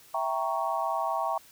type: chord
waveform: sine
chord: E diminished seventh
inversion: none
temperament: equal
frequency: 659.3 / 784 / 932.3 / 1108.7 Hz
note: E5 / G5 / Bb5 / Db6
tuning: 0 / 0 / 0 / 0 cents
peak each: -32 dBFS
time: 0.14-1.38 s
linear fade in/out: 5 ms
effects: white hiss -55 dBFS RMS until 1.51 s